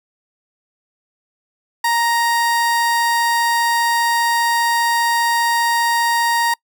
30% pulse tone, 935 Hz, A#5, 5 cents sharp, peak -12 dBFS, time 1.84-6.54 s, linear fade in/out 5 ms, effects noise-tail reverb RT60 0.1 s tail -26 dB re dry

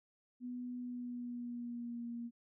sine tone with pitch glide, 246.9 to 235.9 Hz, B3 to A#3, 0 to +21 cents, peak -40 dBFS, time 0.4-2.31 s, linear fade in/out 50 ms, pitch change -79 cents, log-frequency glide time 0.78-2.06 s, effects none

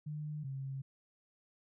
sine tone pair in turn, 150.8 / 135.28 Hz, D3 / C#3, +46 / -42 cents, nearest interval major second, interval 188 cents, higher first, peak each -38 / -38 dBFS, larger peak neither, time 0.06-0.44 / 0.44-0.82 s, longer neither, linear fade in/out 10 ms, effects none

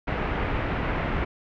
pink low-pass noise, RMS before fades -27 dBFS, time 0.07-1.25 s, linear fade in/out 10 ms, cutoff 2400 Hz, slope 24 dB/octave, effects none

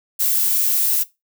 violet noise, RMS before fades -18 dBFS, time 0.19-1.04 s, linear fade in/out 20 ms, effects noise-tail reverb RT60 0.2 s tail -18 dB re dry

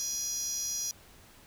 10% pulse tone with high-pass filter, 830.6 Hz, G#5, in tune, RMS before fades -34 dBFS, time 0-0.91 s, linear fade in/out 0 ms, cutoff 6100 Hz, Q 9.4, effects pink hiss -56 dBFS RMS until 1.46 s

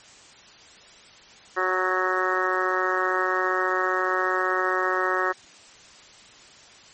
harmonic tone, 185 Hz, F#3, in tune, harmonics 2 / 3 / 4 / 5 / 6 / 7 / 8 / 9 / 10, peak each -28 / -31 / -33 / -34 / -28 / -28 / -33 / -31 / -29 dBFS, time 1.56-5.33 s, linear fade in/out 20 ms, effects white hiss -49 dBFS RMS until 6.93 s + MP3 32 kbps

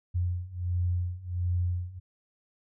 sine beating tone pair, 88 / 89.4 Hz, F2 / F2, +14 / +41 cents, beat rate 1.4 Hz, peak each -31 / -29 dBFS, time 0.14-2 s, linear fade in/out 20 ms, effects none

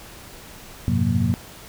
sine tone cluster, 92.1 / 106.3 / 127.6 / 179.8 / 232.4 Hz, F#2 / G#2 / C3 / F#3 / A#3, -7 / +41 / -43 / -49 / -5 cents, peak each -24 dBFS, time 0.88-1.34 s, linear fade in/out 0 ms, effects pink hiss -42 dBFS RMS until 1.68 s

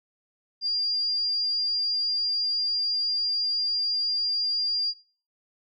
sine tone, 4798 Hz, D8, 36 cents sharp, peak -23 dBFS, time 0.61-4.94 s, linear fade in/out 50 ms, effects noise-tail reverb RT60 0.4 s tail -19 dB re dry

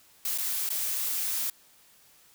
blue noise with dropouts, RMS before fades -30 dBFS, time 0.25-1.5 s, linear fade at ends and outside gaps 2 ms, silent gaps 0.378-0.383 / 0.691-0.702 s, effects white hiss -59 dBFS RMS until 2.34 s

